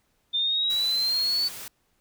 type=exponential sweep; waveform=sine; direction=up; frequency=3585 to 4522 Hz; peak=-22 dBFS; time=0.33-1.49 s; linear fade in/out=20 ms
type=noise; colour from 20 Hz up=white; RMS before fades=-39 dBFS; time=0.7-1.68 s; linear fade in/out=2 ms
effects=pink hiss -70 dBFS RMS until 2 s